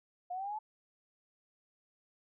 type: linear sweep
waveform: sine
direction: up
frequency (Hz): 706 to 875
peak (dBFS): -36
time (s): 0.3-0.59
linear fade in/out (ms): 10
effects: none